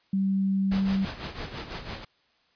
sine tone, 193.7 Hz, G3, 20 cents flat, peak -22 dBFS, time 0.13-1.05 s, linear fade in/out 5 ms
pink noise with tremolo, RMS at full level -34 dBFS, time 0.71-2.05 s, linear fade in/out 10 ms, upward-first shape sine, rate 6 Hz, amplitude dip 65%
effects white hiss -66 dBFS RMS until 2.55 s + resampled to 11025 Hz

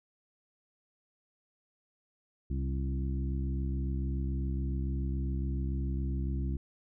harmonic tone with a mistuned harmonic, 67.1 Hz, C2, 44 cents sharp, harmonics 1 / 2 / 3 / 4 / 5, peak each -31 / -37 / -41 / -43 / -45 dBFS, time 2.5-6.57 s, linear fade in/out 5 ms, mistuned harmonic 3, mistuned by -30 cents, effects none

